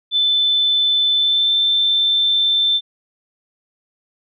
sine tone with pitch glide, 3520 to 3551 Hz, A7 to A7, 0 to +15 cents, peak -13 dBFS, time 0.11-2.81 s, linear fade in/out 50 ms, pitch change +15 cents, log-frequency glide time 1.15-1.53 s, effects none

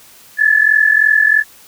sine tone pair together, 1708 / 1751 Hz, G#6 / A6, +48 / -9 cents, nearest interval unison, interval 43 cents, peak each -11 dBFS, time 0.37-1.44 s, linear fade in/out 50 ms, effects white hiss -43 dBFS RMS until 1.67 s

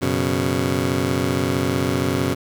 15% pulse chord, F# suspended fourth, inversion none, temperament just, 92.5 / 123.33 / 138.75 Hz, F#2 / B2 / C#3, 0 / -2 / +2 cents, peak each -18 dBFS, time 0.01-2.35 s, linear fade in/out 20 ms, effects 8-bit

